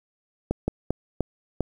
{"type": "slowing click train", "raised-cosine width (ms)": 2, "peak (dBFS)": -10, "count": 5, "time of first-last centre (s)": [0.51, 1.607], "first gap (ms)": 170, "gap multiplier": 1.33, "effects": ["8-bit"]}